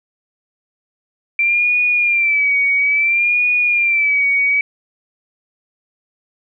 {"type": "tone with vibrato", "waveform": "sine", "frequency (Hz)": 2349, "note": "D7", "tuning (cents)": 0, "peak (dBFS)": -12, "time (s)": [1.39, 4.61], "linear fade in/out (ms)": 2, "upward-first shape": "sine", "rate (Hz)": 0.59, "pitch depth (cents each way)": 78, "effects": []}